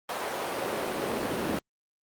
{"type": "noise with high-pass filter sweep", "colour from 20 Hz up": "brown", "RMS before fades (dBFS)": -31, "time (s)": [0.09, 1.59], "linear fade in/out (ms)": 2, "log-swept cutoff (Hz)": [700, 270], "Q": 1.1, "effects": ["Opus 48 kbps"]}